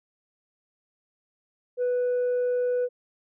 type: tone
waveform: sine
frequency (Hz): 493.9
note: B4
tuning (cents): 0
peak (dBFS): -20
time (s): 1.77-2.89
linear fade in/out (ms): 50
effects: tanh soft clip ceiling -21 dBFS